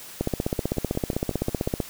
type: two click trains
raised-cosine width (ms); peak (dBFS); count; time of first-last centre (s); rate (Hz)
2; -10 / -21; 26 / 7; 0.21-1.802 / 0.59-1.673; 15.7 / 5.54
effects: white hiss -42 dBFS RMS until 1.89 s